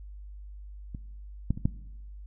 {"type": "clicks", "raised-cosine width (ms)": 5, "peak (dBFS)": [-26, -13, -24, -11], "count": 4, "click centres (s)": [0.948, 1.506, 1.575, 1.655], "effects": ["noise-tail reverb RT60 1.0 s tail -19 dB re dry", "added 50 Hz sine -41 dBFS peak until 2.26 s"]}